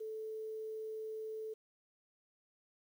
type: tone with quantisation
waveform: sine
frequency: 437.7 Hz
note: A4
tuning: 9 cents flat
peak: -40 dBFS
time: 0-1.54 s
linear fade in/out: 10 ms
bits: 11
effects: none